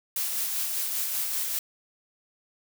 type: noise with tremolo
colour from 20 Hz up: blue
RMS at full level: -28 dBFS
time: 0.16-1.59 s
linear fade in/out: 2 ms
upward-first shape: sine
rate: 5.1 Hz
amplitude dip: 30%
effects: none